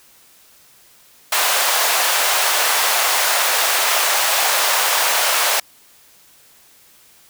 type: high-pass noise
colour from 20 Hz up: pink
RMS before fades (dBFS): -17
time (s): 1.32-5.6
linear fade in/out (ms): 5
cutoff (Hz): 630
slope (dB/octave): 24
effects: white hiss -50 dBFS RMS until 7.29 s